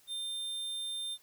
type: tone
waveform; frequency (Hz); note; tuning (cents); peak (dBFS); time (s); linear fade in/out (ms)
square; 3600; A7; +39; -36; 0.07-1.18; 50
effects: white hiss -64 dBFS RMS until 1.22 s

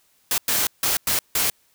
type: noise bursts at uneven times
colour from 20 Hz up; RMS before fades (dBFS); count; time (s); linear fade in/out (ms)
white; -21; 5; 0.31-0.38 / 0.48-0.67 / 0.83-0.97 / 1.07-1.19 / 1.35-1.5; 2
effects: white hiss -62 dBFS RMS until 1.74 s

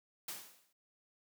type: noise with exponential decay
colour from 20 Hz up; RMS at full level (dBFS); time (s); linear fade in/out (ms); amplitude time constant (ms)
white; -40; 0.28-0.73; 5; 97
effects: noise-tail reverb RT60 0.1 s tail -25 dB re dry + high-pass 150 Hz 12 dB/octave

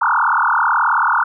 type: tone with frequency modulation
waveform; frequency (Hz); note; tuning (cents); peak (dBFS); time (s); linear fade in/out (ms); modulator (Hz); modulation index
sine; 1174.7; D6; 0; -12; 0.01-1.24; 10; 38.5; 7.9
effects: none

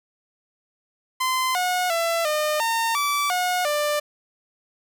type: tone with pitch steps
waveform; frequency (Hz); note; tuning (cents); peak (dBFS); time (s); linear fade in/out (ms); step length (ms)
sawtooth; 1032 / 726 / 670 / 607 / 913 / 1157 / 724 / 593; C6 / F#5 / E5 / D#5 / A#5 / D6 / F#5 / D5; -24 / -33 / +28 / -43 / -36 / -26 / -38 / +17; -17; 1.2-4; 10; 350
effects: none

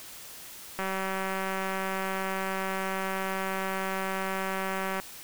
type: click train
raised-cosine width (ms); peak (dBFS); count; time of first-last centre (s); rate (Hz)
0.5; -17; 805; 0.79-4.999; 191
effects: white hiss -45 dBFS RMS until 5.23 s

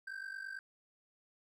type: ring-modulated tone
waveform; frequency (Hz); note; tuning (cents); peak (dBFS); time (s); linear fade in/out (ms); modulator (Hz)
triangle; 1568; G6; 0; -37; 0.07-0.59; 2; 24.5
effects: none

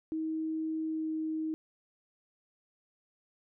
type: tone with pitch glide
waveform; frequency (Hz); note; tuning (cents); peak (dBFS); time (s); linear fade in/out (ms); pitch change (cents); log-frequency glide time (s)
sine; 317.4 to 315.4; D#4 to D#4; +35 to +24; -31; 0.12-1.54; 0; -11; 0.85-1.09
effects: none

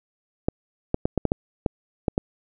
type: clicks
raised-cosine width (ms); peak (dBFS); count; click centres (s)
2; -7; 9; 0.485 / 0.944 / 1.055 / 1.177 / 1.253 / 1.319 / 1.662 / 2.082 / 2.179
effects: none

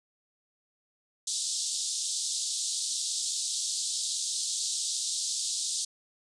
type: band-pass noise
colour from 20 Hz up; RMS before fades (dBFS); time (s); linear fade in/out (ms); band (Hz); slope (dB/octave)
white; -32; 1.27-5.85; 5; 3600 to 8900; 48
effects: resampled to 24000 Hz

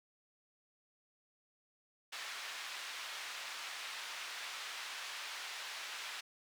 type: band-pass noise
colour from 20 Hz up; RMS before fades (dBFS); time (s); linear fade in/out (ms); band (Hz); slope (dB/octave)
white; -45; 2.12-6.21; 10; 1000 to 3700; 12
effects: none

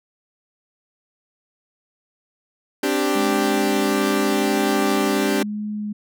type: chord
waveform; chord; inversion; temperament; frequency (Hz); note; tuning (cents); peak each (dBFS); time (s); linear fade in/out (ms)
sawtooth; C suspended second; none; equal; 261.6 / 293.7 / 392; C4 / D4 / G4; 0 / 0 / 0; -21 / -18 / -18; 2.83-5.43; 5
type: tone with vibrato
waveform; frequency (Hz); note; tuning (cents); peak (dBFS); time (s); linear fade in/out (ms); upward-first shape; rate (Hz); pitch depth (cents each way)
sine; 207.7; G#3; 0; -24; 3.15-5.93; 10; sine; 0.89; 23
effects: none

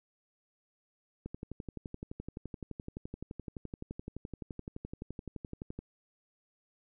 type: click train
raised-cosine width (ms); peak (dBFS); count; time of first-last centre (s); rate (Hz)
3; -27; 54; 1.26-5.79; 11.7
effects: none

